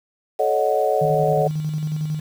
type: chord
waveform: sine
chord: D# half-diminished seventh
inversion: second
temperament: equal with one note detuned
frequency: 433.2 / 554.4 / 622.3 / 740 Hz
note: A4 / C#5 / D#5 / F#5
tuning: -27 / 0 / 0 / 0 cents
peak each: -22 dBFS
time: 0.39-1.48 s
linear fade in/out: 10 ms
type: tone with tremolo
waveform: sine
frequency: 153.7 Hz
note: D#3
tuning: 21 cents flat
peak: -20 dBFS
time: 1.01-2.2 s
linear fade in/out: 10 ms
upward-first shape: square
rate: 11 Hz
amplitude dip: 35%
effects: 7-bit